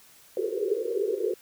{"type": "band-pass noise", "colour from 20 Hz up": "white", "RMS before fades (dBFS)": -28, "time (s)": [0.37, 1.34], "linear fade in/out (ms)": 2, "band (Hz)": [360, 490], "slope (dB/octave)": 96, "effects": ["white hiss -55 dBFS RMS until 1.41 s"]}